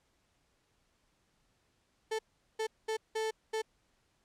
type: tone bursts at uneven times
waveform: 35% pulse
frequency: 440 Hz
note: A4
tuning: in tune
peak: -30 dBFS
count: 5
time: 2.11-2.19 / 2.59-2.67 / 2.88-2.97 / 3.15-3.31 / 3.53-3.62 s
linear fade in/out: 10 ms
effects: pink hiss -74 dBFS RMS until 4.24 s + low-pass 9000 Hz 12 dB/octave